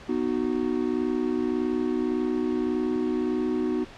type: chord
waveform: triangle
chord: B major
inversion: none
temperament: just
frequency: 246.9 / 308.7 / 370.4 Hz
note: B3 / D#4 / F#4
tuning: 0 / -14 / +2 cents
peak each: -26 dBFS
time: 0.08-3.85 s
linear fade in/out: 20 ms
effects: pink hiss -45 dBFS RMS until 3.97 s + low-pass 4000 Hz 12 dB/octave